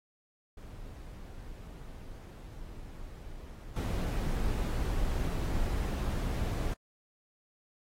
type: noise with level steps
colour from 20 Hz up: brown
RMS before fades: -45 / -31 dBFS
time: 0.57-6.74 s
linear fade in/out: 5 ms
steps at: 3.76 s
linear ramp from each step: 5 ms
effects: AAC 48 kbps